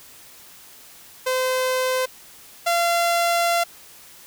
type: tone pair in turn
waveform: sawtooth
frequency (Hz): 514 / 686.1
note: C5 / F5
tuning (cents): -31 / -31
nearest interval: perfect fourth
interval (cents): 500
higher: second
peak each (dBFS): -16 / -14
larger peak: second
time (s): 1.26-2.06 / 2.66-3.64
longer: second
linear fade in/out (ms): 10
effects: white hiss -46 dBFS RMS until 4.26 s